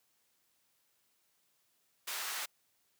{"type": "high-pass noise", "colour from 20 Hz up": "pink", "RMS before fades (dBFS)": -39, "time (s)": [2.07, 2.46], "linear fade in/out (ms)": 10, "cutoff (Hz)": 1200, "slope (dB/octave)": 12, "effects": ["white hiss -75 dBFS RMS until 2.99 s", "high-pass 80 Hz 12 dB/octave"]}